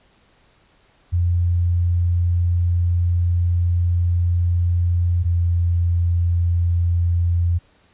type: tone pair in turn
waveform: sine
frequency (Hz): 87.2 / 86.3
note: F2 / F2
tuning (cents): -2 / -20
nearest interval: unison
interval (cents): 18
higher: first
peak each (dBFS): -15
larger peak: neither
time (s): 1.12-5.24 / 5.24-7.59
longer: first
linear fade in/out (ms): 20
effects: pink hiss -57 dBFS RMS until 7.93 s + resampled to 8000 Hz